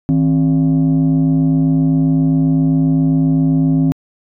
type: tone pair together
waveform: sine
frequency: 159.03 / 266.6 Hz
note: D#3 / C4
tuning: +38 / +33 cents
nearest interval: major sixth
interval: 895 cents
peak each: -11 dBFS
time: 0.09-3.92 s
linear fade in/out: 0 ms
effects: tanh soft clip ceiling -7 dBFS